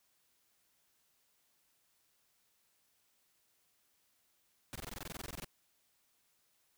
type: noise bursts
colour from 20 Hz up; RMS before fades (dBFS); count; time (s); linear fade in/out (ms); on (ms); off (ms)
pink; -44; 16; 4.73-5.445; 0; 25; 21
effects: white hiss -75 dBFS RMS until 6.77 s